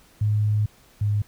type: tone pair in turn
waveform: sine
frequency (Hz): 105.6 / 103.85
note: G#2 / G#2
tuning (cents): +29 / 0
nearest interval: unison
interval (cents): 29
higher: first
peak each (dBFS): -18 / -19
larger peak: first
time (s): 0.21-0.66 / 1.01-1.22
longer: first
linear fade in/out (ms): 5
effects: pink hiss -55 dBFS RMS until 1.27 s